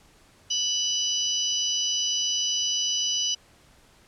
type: harmonic tone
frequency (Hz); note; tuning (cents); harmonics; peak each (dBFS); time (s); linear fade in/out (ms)
987.8; B5; 0; 3 / 4 / 5 / 6; -26 / -38 / -31 / -28; 0.5-3.35; 10
effects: pink hiss -57 dBFS RMS until 4.07 s + low-pass 10000 Hz 12 dB/octave